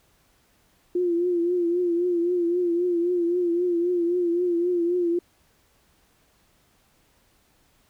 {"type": "tone with vibrato", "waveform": "sine", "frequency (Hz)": 349, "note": "F4", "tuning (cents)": -1, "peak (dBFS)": -20, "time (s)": [0.95, 5.19], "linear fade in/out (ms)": 5, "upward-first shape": "triangle", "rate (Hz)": 3.8, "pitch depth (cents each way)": 69, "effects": ["pink hiss -63 dBFS RMS until 7.89 s"]}